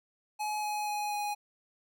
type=tone with pitch steps; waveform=square; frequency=846 / 840.2 / 834.4 / 828.6 Hz; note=G#5 / G#5 / G#5 / G#5; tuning=+32 / +20 / +8 / -4 cents; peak=-32 dBFS; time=0.39-1.35 s; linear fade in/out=20 ms; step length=240 ms; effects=none